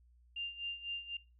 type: tone with tremolo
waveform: sine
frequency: 2794 Hz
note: F7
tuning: in tune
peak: -36 dBFS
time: 0.36-1.17 s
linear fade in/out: 5 ms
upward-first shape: sine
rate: 4 Hz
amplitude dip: 80%
effects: noise-tail reverb RT60 0.3 s tail -21 dB re dry + added 60 Hz sine -62 dBFS peak until 1.39 s